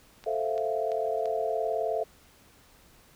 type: click train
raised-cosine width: 0.2 ms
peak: -28 dBFS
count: 4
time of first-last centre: 0.24-1.257 s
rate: 2.95 Hz
type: chord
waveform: sine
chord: F major seventh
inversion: first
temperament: equal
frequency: 440 / 523.3 / 659.3 / 698.5 Hz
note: A4 / C5 / E5 / F5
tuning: 0 / 0 / 0 / 0 cents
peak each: -31 / -35 / -30 / -33 dBFS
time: 0.26-2.04 s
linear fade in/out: 10 ms
effects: pink hiss -58 dBFS RMS until 3.15 s